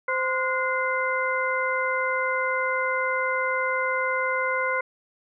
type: harmonic tone with a mistuned harmonic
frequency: 518 Hz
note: C5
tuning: 17 cents flat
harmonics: 1 / 2 / 3 / 4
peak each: -28 / -28 / -28 / -28 dBFS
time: 0.08-4.81 s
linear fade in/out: 5 ms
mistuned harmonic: 3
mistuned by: -120 cents
effects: none